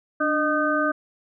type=harmonic tone with a mistuned harmonic; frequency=307 Hz; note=D#4; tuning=23 cents flat; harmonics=1 / 2 / 4 / 5; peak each=-25 / -25 / -25 / -25 dBFS; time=0.2-0.92 s; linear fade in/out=10 ms; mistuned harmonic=1; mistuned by=-68 cents; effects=none